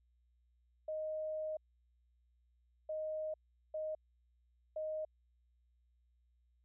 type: tone bursts at uneven times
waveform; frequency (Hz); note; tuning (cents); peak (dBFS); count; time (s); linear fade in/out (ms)
sine; 622.3; D#5; 0; -37; 4; 0.88-1.57 / 2.89-3.34 / 3.74-3.95 / 4.76-5.05; 5
effects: added 60 Hz sine -70 dBFS peak until 6.64 s